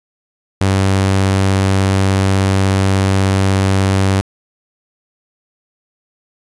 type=tone; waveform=sawtooth; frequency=96.5 Hz; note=G2; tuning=27 cents flat; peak=-7 dBFS; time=0.61-4.21 s; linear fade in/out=0 ms; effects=resampled to 24000 Hz + 8-bit